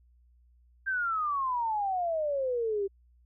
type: exponential sweep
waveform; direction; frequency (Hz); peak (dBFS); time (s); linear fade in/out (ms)
sine; down; 1596 to 386.3; -27; 0.86-2.88; 20
effects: added 60 Hz sine -59 dBFS peak until 3.25 s